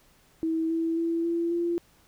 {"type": "tone with pitch steps", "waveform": "sine", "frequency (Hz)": [323.7, 328.4, 333.2, 338, 342.9], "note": ["E4", "E4", "E4", "E4", "F4"], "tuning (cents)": [-31, -6, 19, 43, -32], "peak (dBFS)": -24, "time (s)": [0.43, 1.78], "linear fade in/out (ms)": 0, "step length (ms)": 270, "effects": ["pink hiss -61 dBFS RMS until 2.07 s"]}